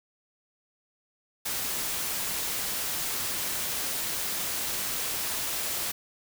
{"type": "noise", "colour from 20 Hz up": "white", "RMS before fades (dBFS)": -31, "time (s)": [1.45, 5.92], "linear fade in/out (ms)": 10, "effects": []}